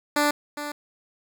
10% pulse tone with echo, 293.7 Hz, D4, in tune, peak -11 dBFS, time 0.16-0.31 s, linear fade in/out 5 ms, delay 410 ms, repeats 1, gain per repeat -11 dB, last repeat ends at 0.72 s, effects none

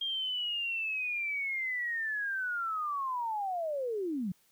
sine linear sweep, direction down, 3224 to 170 Hz, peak -31 dBFS, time 0.01-4.32 s, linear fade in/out 5 ms, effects white hiss -68 dBFS RMS until 4.51 s

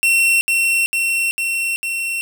45% pulse tone with echo, 2715 Hz, F7, 50 cents flat, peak -12 dBFS, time 0.03-0.41 s, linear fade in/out 0 ms, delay 450 ms, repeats 4, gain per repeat -2 dB, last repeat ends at 2.21 s, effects none

